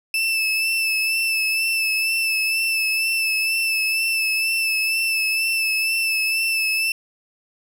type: tone with vibrato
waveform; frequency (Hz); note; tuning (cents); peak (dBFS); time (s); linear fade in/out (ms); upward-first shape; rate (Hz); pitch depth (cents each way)
35% pulse; 2637; E7; 0; -17; 0.14-6.92; 2; sine; 2.1; 29
effects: none